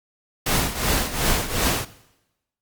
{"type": "noise with tremolo", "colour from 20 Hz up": "pink", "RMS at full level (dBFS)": -19, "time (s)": [0.46, 1.85], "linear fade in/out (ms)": 5, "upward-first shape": "triangle", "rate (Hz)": 2.7, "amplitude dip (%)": 80, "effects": ["noise-tail reverb RT60 0.9 s tail -18 dB re dry", "Opus 48 kbps"]}